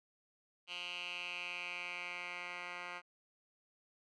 10% pulse tone with band-pass filter sweep, 176.9 Hz, F3, 23 cents sharp, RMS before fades -44 dBFS, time 0.67-3.02 s, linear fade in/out 50 ms, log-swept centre 3000 to 1800 Hz, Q 4.4, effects resampled to 24000 Hz

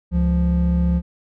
triangle tone pair together, 69.86 / 174.61 Hz, C#2 / F3, +14 / 0 cents, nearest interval octave + major third, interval 1586 cents, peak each -16 dBFS, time 0.11-1.02 s, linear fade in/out 50 ms, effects none

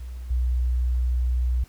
sine tone with level steps, 61.74 Hz, B1, in tune, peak -32 / -19 dBFS, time 0-1.64 s, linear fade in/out 5 ms, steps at 0.3 s, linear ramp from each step 10 ms, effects tanh soft clip ceiling -15 dBFS + pink hiss -55 dBFS RMS until 1.68 s

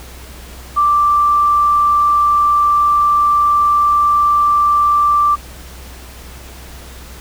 sine tone, 1174.7 Hz, D6, in tune, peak -9 dBFS, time 0.76-5.36 s, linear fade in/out 20 ms, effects added 63 Hz sine -34 dBFS peak until 7.2 s + pink hiss -37 dBFS RMS until 7.2 s

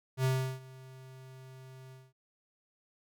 square tone with ADSR envelope, 130.81 Hz, C3, in tune, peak -26 dBFS, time 0.17-2.13 s, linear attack 74 ms, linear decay 350 ms, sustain -23 dB, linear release 210 ms, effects none

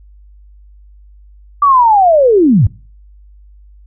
sine linear sweep, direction down, 1174.7 to 79.9 Hz, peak -5 dBFS, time 1.62-2.67 s, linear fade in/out 5 ms, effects noise-tail reverb RT60 0.4 s tail -21 dB re dry + added 50 Hz sine -38 dBFS peak until 3.86 s

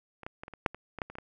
clicks, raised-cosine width 0.5 ms, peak -30 / -22 / -25 / -28 / -29 / -9 / -27 / -24 / -16 / -30 / -28 / -25 dBFS, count 12, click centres 0.233 / 0.265 / 0.435 / 0.481 / 0.537 / 0.662 / 0.746 / 0.987 / 1.018 / 1.1 / 1.154 / 1.185 s, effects none

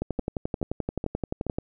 two click trains, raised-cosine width 2 ms, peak -14 / -16 dBFS, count 19 / 4, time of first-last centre 0.02-1.585 / 0.19-1.467 s, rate 11.5 / 2.35 Hz, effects none

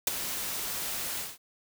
white noise with ADSR envelope, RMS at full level -22 dBFS, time 0.07-1.38 s, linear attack 4 ms, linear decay 14 ms, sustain -12 dB, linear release 200 ms, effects none

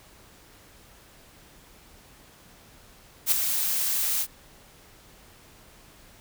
blue noise with ADSR envelope, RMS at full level -19 dBFS, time 3.26-4.27 s, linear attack 58 ms, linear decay 8 ms, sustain -7 dB, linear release 56 ms, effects pink hiss -53 dBFS RMS until 6.2 s

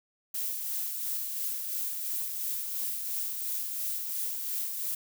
violet noise with tremolo, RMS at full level -32 dBFS, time 0.34-4.95 s, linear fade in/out 5 ms, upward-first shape sine, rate 2.9 Hz, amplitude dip 35%, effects none

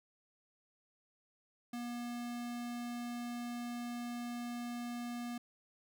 square tone, 240 Hz, B3, 49 cents flat, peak -40 dBFS, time 1.73-5.38 s, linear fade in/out 5 ms, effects none

